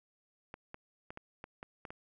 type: clicks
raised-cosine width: 0.5 ms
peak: -29 dBFS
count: 8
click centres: 0.541 / 0.744 / 1.105 / 1.174 / 1.441 / 1.629 / 1.852 / 1.905 s
effects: none